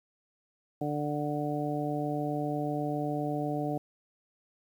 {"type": "harmonic tone", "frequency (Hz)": 147.8, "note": "D3", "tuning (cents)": 11, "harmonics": [1, 2, 3, 4, 5], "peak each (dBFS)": [-35, -33, -38, -37, -36], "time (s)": [0.81, 3.78], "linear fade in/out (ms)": 5, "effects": ["10-bit"]}